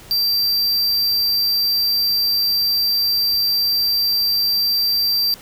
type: tone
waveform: square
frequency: 4699 Hz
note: D8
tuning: in tune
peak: -16 dBFS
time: 0.11-5.34 s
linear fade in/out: 0 ms
effects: pink hiss -42 dBFS RMS until 5.41 s